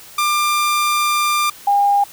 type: tone pair in turn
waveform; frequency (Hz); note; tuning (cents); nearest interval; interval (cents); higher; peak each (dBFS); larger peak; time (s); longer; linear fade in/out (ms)
sawtooth / sine; 1193 / 808; D6 / G#5; +27 / -48; perfect fifth; 675; first; -11; neither; 0.18-1.5 / 1.67-2.04; first; 5
effects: white hiss -40 dBFS RMS until 2.12 s